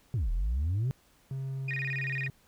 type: exponential two-way sweep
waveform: sine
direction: down then up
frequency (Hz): 138.4 to 38.15 to 138.4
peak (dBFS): -24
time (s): 0.14-0.91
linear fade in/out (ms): 0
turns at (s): 0.31
type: tone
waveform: triangle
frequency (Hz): 134.3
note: C3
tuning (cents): +46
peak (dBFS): -30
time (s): 1.31-2.3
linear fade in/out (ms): 2
type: tone with vibrato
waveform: sine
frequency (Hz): 2144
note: C7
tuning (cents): +42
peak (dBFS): -31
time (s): 1.68-2.28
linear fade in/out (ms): 5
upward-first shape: square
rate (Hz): 18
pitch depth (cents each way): 240
effects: tanh soft clip ceiling -25 dBFS + pink hiss -64 dBFS RMS until 2.47 s